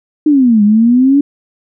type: exponential two-way sweep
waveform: sine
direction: down then up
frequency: 311.1 to 203.1 to 289.5 Hz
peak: -5 dBFS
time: 0.26-1.21 s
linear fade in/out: 5 ms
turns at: 0.63 s
effects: none